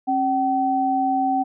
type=tone pair together; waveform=sine; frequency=270 / 763.7 Hz; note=C#4 / G5; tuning=-45 / -45 cents; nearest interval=octave + tritone; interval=1800 cents; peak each=-23 / -19 dBFS; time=0.07-1.44 s; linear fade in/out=20 ms; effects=none